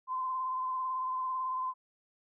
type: tone with vibrato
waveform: sine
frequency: 1031 Hz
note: C6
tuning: 26 cents flat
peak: -31 dBFS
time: 0.07-1.74 s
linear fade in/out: 50 ms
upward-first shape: sine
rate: 18 Hz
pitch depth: 29 cents each way
effects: none